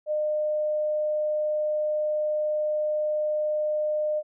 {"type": "tone", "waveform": "sine", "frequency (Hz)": 607, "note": "D#5", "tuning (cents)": -43, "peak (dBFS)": -23, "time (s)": [0.06, 4.23], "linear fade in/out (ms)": 50, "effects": []}